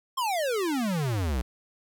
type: exponential sweep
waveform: square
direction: down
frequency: 1092 to 57.4 Hz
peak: -26 dBFS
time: 0.17-1.42 s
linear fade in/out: 10 ms
effects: 11-bit